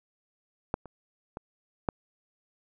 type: clicks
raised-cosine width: 1 ms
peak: -13 / -30 / -23 / -12 dBFS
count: 4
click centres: 0.741 / 0.857 / 1.371 / 1.888 s
effects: none